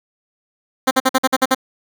10% pulse tone bursts, 261.6 Hz, C4, in tune, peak -3 dBFS, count 8, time 0.87-1.548 s, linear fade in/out 10 ms, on 41 ms, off 50 ms, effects none

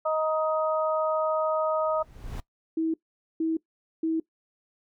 harmonic tone, 313.5 Hz, D#4, 13 cents sharp, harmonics 2 / 3 / 4, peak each -25 / -32 / -29 dBFS, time 0.05-2.03 s, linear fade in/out 10 ms
brown noise with exponential growth, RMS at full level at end -31 dBFS, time 1.75-2.4 s, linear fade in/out 0 ms, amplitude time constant 140 ms
sine tone bursts, 322.9 Hz, E4, 36 cents flat, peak -23 dBFS, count 3, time 2.77-4.2 s, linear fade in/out 5 ms, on 170 ms, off 460 ms
effects noise-tail reverb RT60 0.1 s tail -20 dB re dry

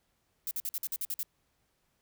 violet noise bursts, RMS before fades -34 dBFS, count 9, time 0.47-1.231 s, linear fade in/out 2 ms, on 41 ms, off 49 ms, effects pink hiss -75 dBFS RMS until 2.01 s

